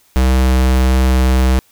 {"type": "tone", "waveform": "square", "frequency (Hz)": 64.4, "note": "C2", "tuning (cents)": -27, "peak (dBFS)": -10, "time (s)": [0.16, 1.59], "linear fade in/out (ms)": 0, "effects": ["white hiss -53 dBFS RMS until 1.71 s"]}